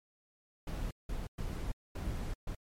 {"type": "noise bursts at uneven times", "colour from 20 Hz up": "brown", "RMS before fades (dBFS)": -37, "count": 5, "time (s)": [[0.67, 0.91], [1.09, 1.27], [1.38, 1.72], [1.95, 2.34], [2.47, 2.55]], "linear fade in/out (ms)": 5, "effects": ["MP3 64 kbps"]}